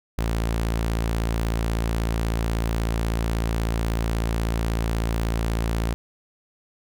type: tone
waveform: sawtooth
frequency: 56.3 Hz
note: A1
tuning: 40 cents sharp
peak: -18 dBFS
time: 0.18-5.94 s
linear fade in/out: 0 ms
effects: none